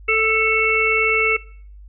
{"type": "harmonic tone with a mistuned harmonic", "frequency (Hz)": 441.1, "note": "A4", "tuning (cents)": 4, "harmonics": [1, 3, 5, 6], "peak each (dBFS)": [-21, -23, -17, -20], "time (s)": [0.08, 1.37], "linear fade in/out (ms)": 10, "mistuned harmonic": 6, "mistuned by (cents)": 20, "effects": ["noise-tail reverb RT60 0.5 s tail -21 dB re dry", "added 50 Hz sine -38 dBFS peak until 1.88 s"]}